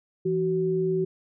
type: tone pair together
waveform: sine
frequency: 166.9 / 376 Hz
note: E3 / F#4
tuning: +22 / +28 cents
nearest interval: octave + major second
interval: 1406 cents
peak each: -28 / -23 dBFS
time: 0.25-1.05 s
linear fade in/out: 10 ms
effects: none